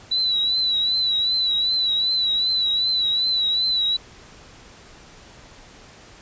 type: tone with vibrato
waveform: sine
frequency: 3951 Hz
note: B7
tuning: in tune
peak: -18 dBFS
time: 0.11-3.97 s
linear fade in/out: 10 ms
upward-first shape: triangle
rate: 2.6 Hz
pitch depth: 66 cents each way
effects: pink hiss -46 dBFS RMS until 6.21 s + resampled to 16000 Hz